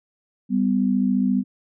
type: tone pair together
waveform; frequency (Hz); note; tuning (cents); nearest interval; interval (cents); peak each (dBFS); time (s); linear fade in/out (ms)
sine; 196.5 / 251; G3 / B3; +4 / +28; major third; 424; -20; 0.49-1.44; 50
effects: none